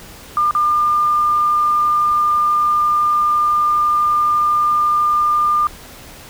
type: tone with dropouts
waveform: sine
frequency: 1202 Hz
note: D6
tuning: 40 cents sharp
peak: -12 dBFS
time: 0.37-5.67 s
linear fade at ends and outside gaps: 1 ms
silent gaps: 0.51-0.55 s
effects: pink hiss -38 dBFS RMS until 6.29 s